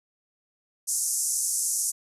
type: band-pass noise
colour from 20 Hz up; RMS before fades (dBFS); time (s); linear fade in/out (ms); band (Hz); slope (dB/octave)
white; -27; 0.87-1.92; 20; 5800 to 11000; 48
effects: resampled to 32000 Hz